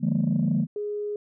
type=chord; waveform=sine; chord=Bb dominant seventh; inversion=first; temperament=equal with one note detuned; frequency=149.83 / 174.61 / 207.7 / 233.1 Hz; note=D3 / F3 / Ab3 / Bb3; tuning=+35 / 0 / 0 / 0 cents; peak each=-25 dBFS; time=0-0.67 s; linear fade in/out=50 ms
type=tone; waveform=sine; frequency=415.3 Hz; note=G#4; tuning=in tune; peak=-27 dBFS; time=0.76-1.16 s; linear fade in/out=2 ms
effects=tanh soft clip ceiling -15 dBFS